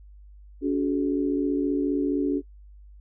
sine tone cluster, 284.2 / 368.3 / 423.3 Hz, C#4 / F#4 / G#4, +43 / -8 / +33 cents, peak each -23 / -28 / -30 dBFS, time 0.61-2.42 s, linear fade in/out 50 ms, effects noise-tail reverb RT60 0.1 s tail -22 dB re dry + added 50 Hz sine -45 dBFS peak until 3 s

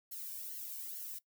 violet noise with flanger, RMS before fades -44 dBFS, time 0.11-1.19 s, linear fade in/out 10 ms, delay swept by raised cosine 0.81 to 1.54 ms, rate 2.3 Hz, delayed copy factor -0.9, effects noise-tail reverb RT60 0.1 s tail -20 dB re dry

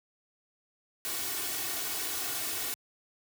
white noise with comb filter, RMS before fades -34 dBFS, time 1.05-2.74 s, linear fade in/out 0 ms, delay 2.7 ms, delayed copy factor +0.75, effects high-pass 80 Hz 12 dB/octave

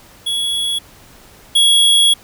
square tone pair in turn, 3361 / 3334 Hz, G#7 / G#7, +20 / +6 cents, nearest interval unison, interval 14 cents, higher first, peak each -17 / -9 dBFS, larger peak second, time 0.26-0.79 / 1.55-2.14 s, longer second, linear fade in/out 10 ms, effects pink hiss -44 dBFS RMS until 2.23 s

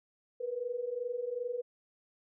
sine tone pair together, 471.5 / 494.1 Hz, A#4 / B4, +20 / +1 cents, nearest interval minor second, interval 81 cents, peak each -38 / -35 dBFS, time 0.4-1.62 s, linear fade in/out 10 ms, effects none

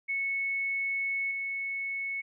sine tone with level steps, 2205 Hz, C#7, 10 cents flat, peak -28 / -31 dBFS, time 0.08-2.22 s, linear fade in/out 20 ms, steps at 1.31 s, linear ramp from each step 2 ms, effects none

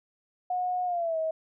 sine tone with pitch glide, 726 to 639.4 Hz, F#5 to D#5, -33 to +47 cents, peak -26 dBFS, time 0.5-1.31 s, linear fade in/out 5 ms, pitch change -220 cents, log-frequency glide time 0.85-1.18 s, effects none

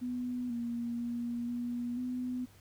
sine tone with pitch steps, 247.5 / 236.2 / 238 / 241.2 / 250.4 Hz, B3 / A#3 / A#3 / B3 / B3, +4 / +23 / +36 / -41 / +24 cents, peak -33 dBFS, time 0.01-2.46 s, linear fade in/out 20 ms, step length 490 ms, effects added 100 Hz sine -59 dBFS peak until 2.6 s + pink hiss -62 dBFS RMS until 2.6 s

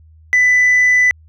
triangle tone with tanh clipping, 1993 Hz, B6, 15 cents sharp, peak -9 dBFS, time 0.33-1.11 s, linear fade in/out 0 ms, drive 6 dB, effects added 79 Hz sine -42 dBFS peak until 1.28 s

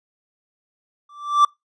triangle tone with exponential growth, 1170 Hz, D6, 7 cents flat, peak -6 dBFS, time 1.09-1.45 s, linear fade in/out 5 ms, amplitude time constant 78 ms, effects noise-tail reverb RT60 0.2 s tail -25 dB re dry + resampled to 22050 Hz

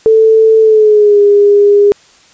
sine tone with pitch glide, 442.4 to 408 Hz, A4 to G#4, +9 to -31 cents, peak -3 dBFS, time 0.06-1.92 s, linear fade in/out 0 ms, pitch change -140 cents, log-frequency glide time 0.6-1.2 s, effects white hiss -44 dBFS RMS until 2.33 s + resampled to 16000 Hz

